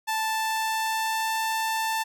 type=tone with pitch glide; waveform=sawtooth; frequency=880 to 887.7 Hz; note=A5 to A5; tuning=0 to +15 cents; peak=-21 dBFS; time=0.07-2.04 s; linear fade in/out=20 ms; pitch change=+15 cents; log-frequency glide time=0.21-1.39 s; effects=none